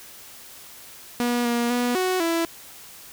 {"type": "tone with pitch steps", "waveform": "sawtooth", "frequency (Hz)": [241.4, 237.6, 243.8, 370, 332.8], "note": ["B3", "A#3", "B3", "F#4", "E4"], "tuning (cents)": [-39, 33, -22, 0, 17], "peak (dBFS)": -17, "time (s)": [1.2, 2.45], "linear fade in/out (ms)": 0, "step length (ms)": 250, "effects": ["white hiss -44 dBFS RMS until 3.12 s"]}